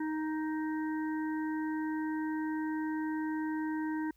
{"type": "harmonic tone", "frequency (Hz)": 311.8, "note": "D#4", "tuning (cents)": 4, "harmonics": [1, 3, 5, 6], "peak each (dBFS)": [-32, -42, -46, -48], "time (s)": [0, 4.11], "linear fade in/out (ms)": 5, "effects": ["added 52 Hz sine -66 dBFS peak until 4.16 s", "white hiss -74 dBFS RMS until 4.16 s"]}